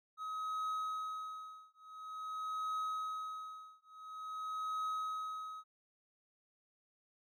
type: tone with tremolo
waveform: triangle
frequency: 1271 Hz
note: D#6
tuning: 36 cents sharp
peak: -33 dBFS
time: 0.17-5.64 s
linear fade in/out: 50 ms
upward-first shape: triangle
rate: 0.48 Hz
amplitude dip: 100%
effects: none